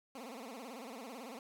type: tone with vibrato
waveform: 15% pulse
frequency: 245.1 Hz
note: B3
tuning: 13 cents flat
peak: -39 dBFS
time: 0.15-1.39 s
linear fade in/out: 2 ms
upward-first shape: sine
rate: 18 Hz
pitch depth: 200 cents each way
effects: none